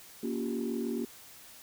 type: chord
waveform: sine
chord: G half-diminished seventh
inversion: first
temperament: just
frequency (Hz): 235.2 / 282.2 / 352.8 / 392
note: Bb3 / Db4 / F4 / G4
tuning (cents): +16 / +31 / +18 / 0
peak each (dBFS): -33 / -37 / -37 / -37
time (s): 0.23-1.05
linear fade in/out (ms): 5
effects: tanh soft clip ceiling -23 dBFS + white hiss -52 dBFS RMS until 1.62 s